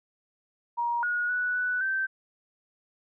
sine tone with pitch steps, 947 / 1448 / 1477 / 1486 / 1554 Hz, A#5 / F#6 / F#6 / F#6 / G6, +27 / -38 / -3 / +7 / -16 cents, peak -25 dBFS, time 0.77-2.07 s, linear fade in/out 20 ms, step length 260 ms, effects none

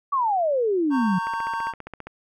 sine exponential sweep, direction down, 1158 to 174.2 Hz, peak -19 dBFS, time 0.12-1.19 s, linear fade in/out 10 ms
triangle chord, G diminished, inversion first, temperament equal with one note detuned, 918.4 / 1108.7 / 1568 Hz, Bb5 / Db6 / G6, -26 / 0 / 0 cents, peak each -25 / -29 / -31 dBFS, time 0.9-1.74 s, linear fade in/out 50 ms
click train, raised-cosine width 0.5 ms, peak -21 dBFS, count 13, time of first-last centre 1.27-2.07 s, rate 15 Hz
effects none

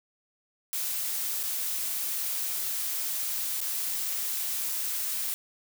blue noise with dropouts, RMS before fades -31 dBFS, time 0.73-5.34 s, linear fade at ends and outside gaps 0 ms, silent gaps 1.431-1.436 / 3.605-3.614 s, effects none

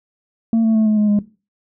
sine tone with pitch steps, 226.9 / 222.6 / 218.4 / 214.3 / 210.2 / 206.3 Hz, A#3 / A3 / A3 / A3 / G#3 / G#3, -47 / +20 / -13 / -45 / +21 / -11 cents, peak -9 dBFS, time 0.53-1.19 s, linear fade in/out 2 ms, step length 110 ms, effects noise-tail reverb RT60 0.3 s tail -18 dB re dry + tanh soft clip ceiling -11 dBFS

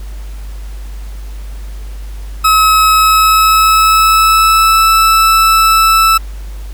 40% pulse tone with pitch glide, 1285 to 1316.6 Hz, E6 to E6, -45 to -3 cents, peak -5 dBFS, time 2.44-6.18 s, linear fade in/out 10 ms, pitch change +42 cents, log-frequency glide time 2.91-4.95 s, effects added 50 Hz sine -22 dBFS peak until 6.73 s + pink hiss -40 dBFS RMS until 6.73 s

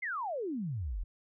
sine exponential sweep, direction down, 2172 to 37.45 Hz, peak -33 dBFS, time 0.02-1.04 s, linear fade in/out 10 ms, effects none

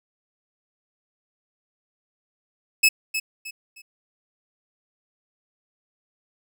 sawtooth tone with echo, 2593 Hz, E7, 29 cents flat, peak -10 dBFS, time 2.83-2.89 s, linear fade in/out 10 ms, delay 310 ms, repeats 3, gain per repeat -10 dB, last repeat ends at 3.82 s, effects none

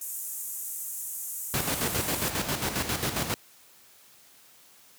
white band-pass noise, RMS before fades -36 dBFS, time 0.01-2.3 s, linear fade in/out 5 ms, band 6700 to 16000 Hz, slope 48 dB/octave
pink noise with tremolo, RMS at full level -27 dBFS, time 1.54-3.34 s, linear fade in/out 0 ms, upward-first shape square, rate 7.4 Hz, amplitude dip 55%
effects white hiss -56 dBFS RMS until 4.98 s + high-pass 80 Hz 12 dB/octave

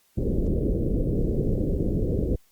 pink low-pass noise, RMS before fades -24 dBFS, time 0.17-2.36 s, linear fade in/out 10 ms, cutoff 510 Hz, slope 48 dB/octave, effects white hiss -64 dBFS RMS until 2.51 s + Opus 48 kbps

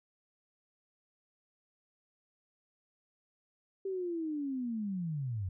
sine linear sweep, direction down, 392 to 87.31 Hz, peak -33 dBFS, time 3.85-5.49 s, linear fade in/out 5 ms, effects none

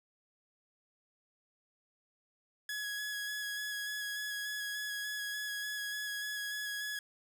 sawtooth tone with vibrato, 1678 Hz, G#6, 17 cents sharp, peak -33 dBFS, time 2.69-6.99 s, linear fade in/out 2 ms, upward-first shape square, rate 3.4 Hz, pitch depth 13 cents each way, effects 11-bit

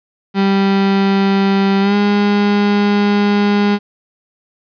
35% pulse tone with pitch glide, 196 to 204.4 Hz, G3 to G#3, 0 to -27 cents, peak -9 dBFS, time 0.34-3.79 s, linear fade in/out 50 ms, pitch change +73 cents, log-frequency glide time 1.81-1.95 s, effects resampled to 11025 Hz + 8-bit

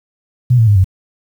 sine tone with pitch steps, 123.9 / 112.96 / 102.99 / 93.9 Hz, B2 / A2 / G#2 / F#2, +6 / +46 / -14 / +26 cents, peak -6 dBFS, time 0.5-0.844 s, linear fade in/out 10 ms, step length 86 ms, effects 7-bit

